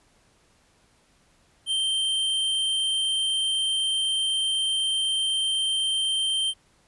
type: tone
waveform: square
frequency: 3136 Hz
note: G7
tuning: in tune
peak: -23 dBFS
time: 1.66-6.54 s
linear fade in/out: 50 ms
effects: pink hiss -62 dBFS RMS until 6.87 s + resampled to 24000 Hz